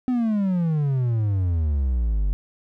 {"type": "exponential sweep", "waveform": "triangle", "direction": "down", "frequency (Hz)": [257.5, 46.25], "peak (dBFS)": -17, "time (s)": [0.08, 2.33], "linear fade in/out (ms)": 0, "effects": []}